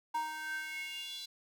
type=tone with high-pass filter sweep; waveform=square; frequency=311.1 Hz; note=D#4; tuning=in tune; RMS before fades=-40 dBFS; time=0.14-1.26 s; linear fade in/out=10 ms; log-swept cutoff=910 to 4000 Hz; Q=6; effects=none